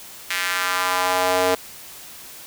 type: tone with high-pass filter sweep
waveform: square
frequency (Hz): 91.8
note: F#2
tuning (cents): -13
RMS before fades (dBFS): -21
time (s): 0.3-1.55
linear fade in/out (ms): 5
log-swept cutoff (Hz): 2000 to 500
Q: 1.8
effects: white hiss -40 dBFS RMS until 2.46 s